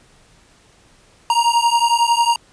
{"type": "beating tone pair", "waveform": "square", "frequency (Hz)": [932.3, 943.3], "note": ["A#5", "A#5"], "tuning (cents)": [0, 20], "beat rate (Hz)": 11, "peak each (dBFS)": -17, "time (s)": [1.3, 2.36], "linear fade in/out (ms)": 2, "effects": ["pink hiss -52 dBFS RMS until 2.52 s", "resampled to 22050 Hz"]}